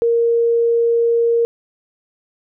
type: tone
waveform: sine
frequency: 466.2 Hz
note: A#4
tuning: in tune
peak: -12 dBFS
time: 0.02-1.45 s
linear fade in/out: 0 ms
effects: none